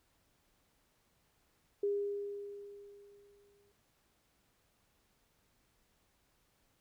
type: tone with exponential decay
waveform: sine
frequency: 405.2 Hz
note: G#4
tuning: 43 cents flat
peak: -29 dBFS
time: 1.83-3.72 s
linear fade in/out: 5 ms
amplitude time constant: 410 ms
effects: pink hiss -74 dBFS RMS until 6.8 s